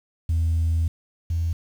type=tone pair in turn; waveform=sine; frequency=82 / 83.43 Hz; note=E2 / E2; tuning=-9 / +21 cents; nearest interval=unison; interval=30 cents; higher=second; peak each=-17 / -20 dBFS; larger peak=first; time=0.29-0.88 / 1.3-1.53 s; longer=first; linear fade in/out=5 ms; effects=tanh soft clip ceiling -16 dBFS + 8-bit